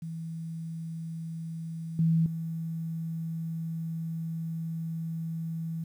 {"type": "tone with level steps", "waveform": "sine", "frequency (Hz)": 163.5, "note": "E3", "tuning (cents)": -14, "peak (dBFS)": [-34, -21, -31], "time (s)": [0.02, 5.84], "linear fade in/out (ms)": 5, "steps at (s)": [1.99, 2.26], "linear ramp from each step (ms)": 2, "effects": ["10-bit"]}